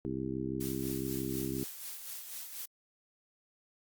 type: harmonic tone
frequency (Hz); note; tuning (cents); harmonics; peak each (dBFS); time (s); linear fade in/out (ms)
65.9; C2; +13; 1 / 2 / 3 / 4 / 5 / 6; -48 / -41 / -42 / -39 / -38 / -41; 0.05-1.64; 0
type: noise with tremolo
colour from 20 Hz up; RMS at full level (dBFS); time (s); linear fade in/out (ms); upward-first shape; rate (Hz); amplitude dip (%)
blue; -41; 0.6-2.66; 10; sine; 4.1; 50
effects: Opus 48 kbps